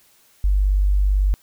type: tone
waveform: sine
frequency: 49 Hz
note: G1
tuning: in tune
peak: -14 dBFS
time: 0.44-1.34 s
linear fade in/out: 0 ms
effects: white hiss -56 dBFS RMS until 1.42 s